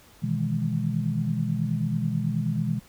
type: chord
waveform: sine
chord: E major seventh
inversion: second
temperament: equal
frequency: 123.47 / 155.56 / 164.81 / 207.7 Hz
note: B2 / D#3 / E3 / G#3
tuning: 0 / 0 / 0 / 0 cents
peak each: -29 dBFS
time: 0.22-2.8 s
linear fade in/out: 20 ms
effects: pink hiss -54 dBFS RMS until 2.88 s